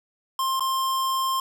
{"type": "tone with dropouts", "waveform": "square", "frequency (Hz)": 1057, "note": "C6", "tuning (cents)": 17, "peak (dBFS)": -23, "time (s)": [0.39, 1.4], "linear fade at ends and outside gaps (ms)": 2, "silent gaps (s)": [0.596, 0.606], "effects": []}